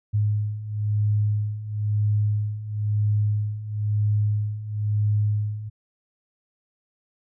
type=beating tone pair; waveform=sine; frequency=104.3 / 105.3 Hz; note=G#2 / G#2; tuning=+8 / +24 cents; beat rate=1 Hz; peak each=-26 / -22 dBFS; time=0.13-5.7 s; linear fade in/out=20 ms; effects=none